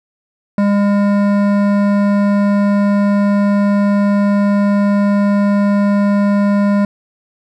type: tone with hard clipping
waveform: sine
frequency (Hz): 202.5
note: G#3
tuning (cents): -43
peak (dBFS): -12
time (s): 0.58-6.85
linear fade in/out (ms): 2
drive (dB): 14
effects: none